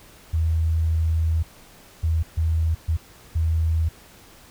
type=tone bursts at uneven times; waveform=sine; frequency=80.9 Hz; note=E2; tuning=32 cents flat; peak=-18 dBFS; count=5; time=0.33-1.43 / 2.03-2.23 / 2.37-2.75 / 2.88-2.97 / 3.35-3.89 s; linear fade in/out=10 ms; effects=pink hiss -49 dBFS RMS until 4.5 s